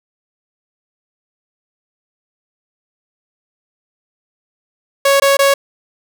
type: tone bursts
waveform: sawtooth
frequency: 554.4 Hz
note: C#5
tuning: in tune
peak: -5 dBFS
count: 3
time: 5.05-5.54 s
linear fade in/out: 5 ms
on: 150 ms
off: 20 ms
effects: none

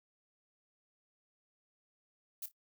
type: noise with echo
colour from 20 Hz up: violet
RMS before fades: -41 dBFS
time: 2.42-2.46 s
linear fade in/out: 5 ms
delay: 28 ms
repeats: 2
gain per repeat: -14 dB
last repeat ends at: 2.516 s
effects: noise-tail reverb RT60 0.1 s tail -21 dB re dry

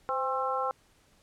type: harmonic tone with a mistuned harmonic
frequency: 266.7 Hz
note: C4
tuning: 33 cents sharp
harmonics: 2 / 3 / 4 / 5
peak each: -33 / -33 / -33 / -33 dBFS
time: 0.09-0.71 s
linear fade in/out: 0 ms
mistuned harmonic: 2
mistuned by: -54 cents
effects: pink hiss -64 dBFS RMS until 1.22 s + low-pass 11000 Hz 12 dB/octave

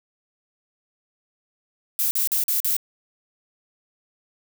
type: noise bursts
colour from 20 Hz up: violet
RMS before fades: -22 dBFS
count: 5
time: 1.99-2.766 s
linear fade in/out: 0 ms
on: 120 ms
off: 44 ms
effects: none

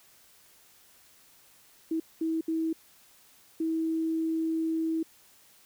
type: tone bursts at uneven times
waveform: sine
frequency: 323.2 Hz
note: E4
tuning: 34 cents flat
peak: -26 dBFS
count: 4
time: 1.91-2 / 2.21-2.41 / 2.48-2.73 / 3.6-5.03 s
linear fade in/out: 5 ms
effects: white hiss -59 dBFS RMS until 5.65 s

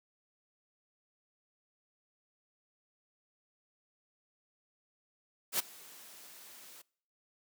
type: noise with ADSR envelope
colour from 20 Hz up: white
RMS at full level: -29 dBFS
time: 5.52-6.82 s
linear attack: 73 ms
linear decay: 13 ms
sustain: -24 dB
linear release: 8 ms
effects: noise-tail reverb RT60 0.6 s tail -25 dB re dry + high-pass 200 Hz 12 dB/octave

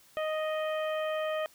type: harmonic tone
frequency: 622.3 Hz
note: D#5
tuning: in tune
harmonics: 1 / 2 / 3 / 4 / 5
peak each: -30 / -38 / -41 / -45 / -45 dBFS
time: 0.17-1.46 s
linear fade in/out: 0 ms
effects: white hiss -60 dBFS RMS until 1.54 s

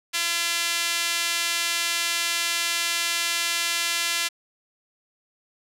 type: tone with high-pass filter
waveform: sawtooth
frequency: 340 Hz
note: F4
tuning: 46 cents flat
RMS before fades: -25 dBFS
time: 0.13-4.29 s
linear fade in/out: 20 ms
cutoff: 2500 Hz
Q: 0.91
effects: low-pass 12000 Hz 12 dB/octave

